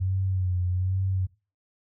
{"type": "tone with vibrato", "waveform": "sine", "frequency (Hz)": 92.5, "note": "F#2", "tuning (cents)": 0, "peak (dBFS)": -23, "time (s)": [0, 1.27], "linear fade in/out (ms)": 20, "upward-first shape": "sine", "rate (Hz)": 1.2, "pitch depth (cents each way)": 54, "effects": ["noise-tail reverb RT60 0.3 s tail -18 dB re dry"]}